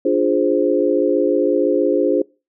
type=chord; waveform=sine; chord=D half-diminished seventh; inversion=none; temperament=equal; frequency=293.7 / 349.2 / 415.3 / 523.3 Hz; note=D4 / F4 / Ab4 / C5; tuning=0 / 0 / 0 / 0 cents; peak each=-19 dBFS; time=0.05-2.22 s; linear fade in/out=5 ms; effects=noise-tail reverb RT60 0.3 s tail -24 dB re dry